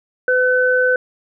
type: tone pair together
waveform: sine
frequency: 505 / 1513.3 Hz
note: B4 / F#6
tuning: +39 / +39 cents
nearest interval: octave + perfect fifth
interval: 1900 cents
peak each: -15 dBFS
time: 0.28-0.96 s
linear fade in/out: 2 ms
effects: none